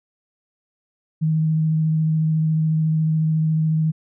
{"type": "tone with vibrato", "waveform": "sine", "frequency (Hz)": 157.8, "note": "D#3", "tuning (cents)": 25, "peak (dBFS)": -16, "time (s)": [1.21, 3.92], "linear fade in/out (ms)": 20, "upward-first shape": "triangle", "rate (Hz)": 14, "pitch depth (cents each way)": 16, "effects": []}